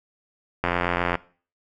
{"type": "click train", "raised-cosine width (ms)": 0.5, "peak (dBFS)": -7, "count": 46, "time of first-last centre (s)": [0.64, 1.154], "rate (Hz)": 87.6, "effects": ["noise-tail reverb RT60 0.4 s tail -19 dB re dry"]}